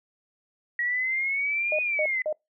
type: exponential two-way sweep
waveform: sine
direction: up then down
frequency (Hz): 1907 to 2489 to 2008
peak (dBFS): -24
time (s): 0.79-2.22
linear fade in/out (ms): 2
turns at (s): 1.81
type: tone bursts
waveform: sine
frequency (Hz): 614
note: D#5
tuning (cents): -23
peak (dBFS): -24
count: 3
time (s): 1.72-2.327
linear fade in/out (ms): 2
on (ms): 69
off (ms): 200
effects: noise-tail reverb RT60 0.2 s tail -26 dB re dry